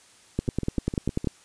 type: two click trains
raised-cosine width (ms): 3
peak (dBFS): -17 / -11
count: 6 / 10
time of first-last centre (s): 0.48-1.245 / 0.39-1.272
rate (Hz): 6.54 / 10.2
effects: white hiss -55 dBFS RMS until 1.44 s + resampled to 22050 Hz